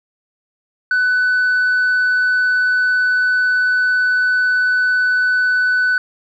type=tone with tanh clipping; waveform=sine; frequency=1497 Hz; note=F#6; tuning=20 cents sharp; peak=-13 dBFS; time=0.91-5.98 s; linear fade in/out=2 ms; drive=1 dB; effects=none